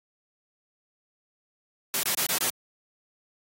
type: noise bursts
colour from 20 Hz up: white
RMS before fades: -26 dBFS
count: 5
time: 1.94-2.499 s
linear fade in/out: 0 ms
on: 91 ms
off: 26 ms
effects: high-pass 150 Hz 12 dB/octave + AAC 48 kbps